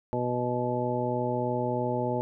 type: harmonic tone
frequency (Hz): 123.1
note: B2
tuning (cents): -5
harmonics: 1 / 2 / 3 / 4 / 5 / 7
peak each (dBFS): -33 / -33 / -33 / -33 / -33 / -33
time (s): 0.13-2.21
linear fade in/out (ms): 0
effects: none